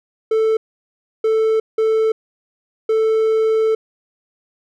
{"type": "tone bursts at uneven times", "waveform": "triangle", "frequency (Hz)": 441.3, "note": "A4", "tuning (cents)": 5, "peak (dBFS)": -11, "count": 4, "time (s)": [[0.31, 0.57], [1.24, 1.6], [1.78, 2.12], [2.89, 3.75]], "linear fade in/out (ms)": 5, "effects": []}